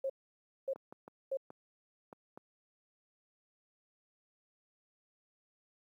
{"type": "tone bursts", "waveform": "sine", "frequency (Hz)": 538, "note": "C5", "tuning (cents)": 48, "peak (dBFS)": -32, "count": 3, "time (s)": [0.04, 1.371], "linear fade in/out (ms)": 5, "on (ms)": 57, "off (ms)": 580}
{"type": "clicks", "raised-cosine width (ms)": 1, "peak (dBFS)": -34, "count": 6, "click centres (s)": [0.76, 0.925, 1.079, 1.504, 2.128, 2.375]}
{"effects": ["high-pass 200 Hz 12 dB/octave", "12-bit"]}